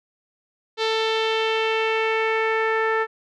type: tone with low-pass filter sweep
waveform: sawtooth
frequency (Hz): 443.8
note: A4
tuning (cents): +15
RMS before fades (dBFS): -22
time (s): 0.77-3.07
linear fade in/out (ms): 50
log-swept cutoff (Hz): 4000 to 1700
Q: 2.8
effects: none